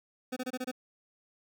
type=tone bursts; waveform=25% pulse; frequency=254.2 Hz; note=C4; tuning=50 cents flat; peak=-29 dBFS; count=6; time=0.32-0.715 s; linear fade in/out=10 ms; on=45 ms; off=25 ms; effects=none